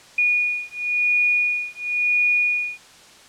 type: beating tone pair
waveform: sine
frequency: 2450 / 2450.96 Hz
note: D#7 / D#7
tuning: -27 / -27 cents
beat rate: 0.96 Hz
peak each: -21 dBFS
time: 0.18-2.78 s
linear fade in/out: 5 ms
effects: white hiss -47 dBFS RMS until 3.28 s + low-pass 7000 Hz 12 dB/octave